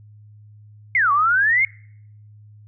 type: exponential two-way sweep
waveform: sine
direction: down then up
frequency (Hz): 2202 to 1108.7 to 2202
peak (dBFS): -14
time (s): 0.95-1.65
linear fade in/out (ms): 2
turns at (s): 1.12
effects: noise-tail reverb RT60 0.7 s tail -26 dB re dry + added 105 Hz sine -43 dBFS peak until 2.67 s